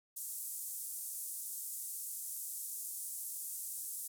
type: band-pass noise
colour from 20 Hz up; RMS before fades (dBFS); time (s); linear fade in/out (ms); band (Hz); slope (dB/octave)
pink; -43; 0.16-4.08; 10; 8400 to 14000; 24
effects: none